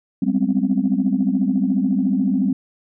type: tone cluster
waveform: sine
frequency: 190.8 / 205 / 253.6 / 267.6 Hz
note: G3 / G#3 / B3 / C4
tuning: -47 / -22 / +46 / +39 cents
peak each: -21 dBFS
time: 0.22-2.53 s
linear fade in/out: 5 ms
effects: tanh soft clip ceiling -7 dBFS